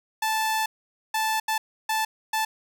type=tone bursts at uneven times; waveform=sawtooth; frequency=877 Hz; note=A5; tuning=6 cents flat; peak=-19 dBFS; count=5; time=0.22-0.66 / 1.14-1.4 / 1.48-1.58 / 1.89-2.05 / 2.33-2.45 s; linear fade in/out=5 ms; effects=none